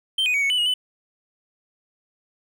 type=tone with pitch steps; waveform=triangle; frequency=3126 / 2486 / 2256 / 2214 / 2988 / 2884 / 3003 Hz; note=G7 / D#7 / C#7 / C#7 / F#7 / F#7 / F#7; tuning=-6 / -2 / +30 / -3 / +16 / -45 / +25 cents; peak=-17 dBFS; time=0.18-0.74 s; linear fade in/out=5 ms; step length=80 ms; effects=none

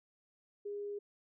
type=tone; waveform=sine; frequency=408.8 Hz; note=G#4; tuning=27 cents flat; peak=-38 dBFS; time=0.65-0.99 s; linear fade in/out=10 ms; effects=none

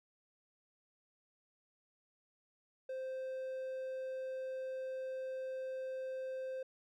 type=tone; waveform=triangle; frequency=522 Hz; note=C5; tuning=4 cents flat; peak=-37 dBFS; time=2.89-6.63 s; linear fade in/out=5 ms; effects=none

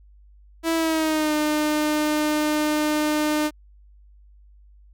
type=tone with pitch glide; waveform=sawtooth; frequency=328.3 to 302.8 Hz; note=E4 to D#4; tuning=-7 to -47 cents; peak=-16 dBFS; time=0.63-3.51 s; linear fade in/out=50 ms; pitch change=-140 cents; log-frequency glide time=0.75-1.34 s; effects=added 50 Hz sine -48 dBFS peak until 4.93 s

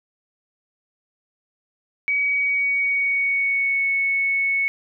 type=tone with pitch glide; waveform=sine; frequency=2266 to 2210 Hz; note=C#7 to C#7; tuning=+37 to -6 cents; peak=-18 dBFS; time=2.08-4.68 s; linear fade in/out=0 ms; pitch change=-43 cents; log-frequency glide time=2.22-3.88 s; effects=none

